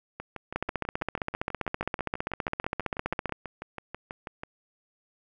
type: two click trains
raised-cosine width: 0.5 ms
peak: -21 / -13 dBFS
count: 27 / 43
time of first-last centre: 0.2-4.435 / 0.56-3.323 s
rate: 6.14 / 15.2 Hz
effects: none